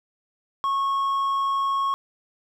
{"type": "tone with hard clipping", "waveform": "sine", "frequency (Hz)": 1097, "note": "C#6", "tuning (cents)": -18, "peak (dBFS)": -22, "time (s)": [0.64, 1.94], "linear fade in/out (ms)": 0, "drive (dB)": 3, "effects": []}